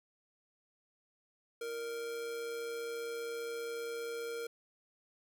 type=tone with amplitude modulation; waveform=square; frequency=465.6 Hz; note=A#4; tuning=2 cents flat; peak=-37 dBFS; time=1.61-4.47 s; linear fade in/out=5 ms; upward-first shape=sine; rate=135 Hz; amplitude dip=35%; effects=none